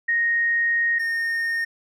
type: tone pair in turn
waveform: sine / triangle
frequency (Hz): 1864.7 / 1839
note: A#6 / A#6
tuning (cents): 0 / -24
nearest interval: unison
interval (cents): 24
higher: first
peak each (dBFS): -18 / -20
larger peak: first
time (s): 0.08-0.99 / 0.99-1.65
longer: first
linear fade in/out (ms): 10
effects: none